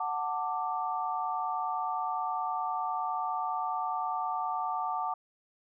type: chord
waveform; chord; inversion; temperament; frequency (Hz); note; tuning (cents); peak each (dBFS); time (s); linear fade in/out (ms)
sine; D major; first; equal with one note detuned; 740 / 889.7 / 1174.7; F#5 / A5 / D6; 0 / +19 / 0; -34; 0-5.14; 5
effects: none